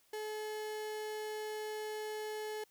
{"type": "tone", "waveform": "35% pulse", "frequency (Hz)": 428.4, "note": "A4", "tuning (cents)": -46, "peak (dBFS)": -37, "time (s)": [0.13, 2.64], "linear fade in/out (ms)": 5, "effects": ["white hiss -70 dBFS RMS until 2.7 s"]}